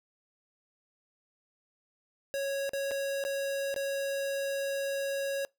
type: tone with dropouts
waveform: square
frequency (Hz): 552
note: C#5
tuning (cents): -7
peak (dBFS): -31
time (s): 2.34-5.45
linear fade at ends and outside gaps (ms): 0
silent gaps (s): 2.693-2.734 / 2.91-2.915 / 3.239-3.25 / 3.742-3.762
effects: noise-tail reverb RT60 0.2 s tail -25 dB re dry